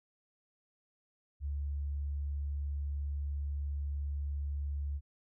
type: tone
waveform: sine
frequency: 71.5 Hz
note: D2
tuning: 46 cents flat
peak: -33 dBFS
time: 1.4-5.01 s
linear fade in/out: 50 ms
effects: none